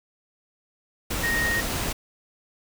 sine tone in noise, 1864.7 Hz, A#6, in tune, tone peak -23 dBFS, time 1.23-1.61 s, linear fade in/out 10 ms, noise pink, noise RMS -28 dBFS, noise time 1.1-1.93 s, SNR +2 dB, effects none

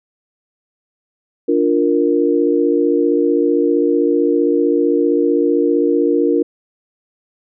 sine chord, Bb major, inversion first, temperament equal, 293.7 / 349.2 / 466.2 Hz, D4 / F4 / Bb4, 0 / 0 / 0 cents, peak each -16 dBFS, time 1.48-6.43 s, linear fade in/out 10 ms, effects none

